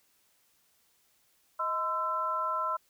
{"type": "tone cluster", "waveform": "sine", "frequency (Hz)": [630, 1025, 1332], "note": ["D#5", "C6", "E6"], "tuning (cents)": [21, -36, 18], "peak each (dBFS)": [-38, -32, -31], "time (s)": [1.59, 2.77], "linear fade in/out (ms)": 10, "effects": ["white hiss -69 dBFS RMS until 2.89 s"]}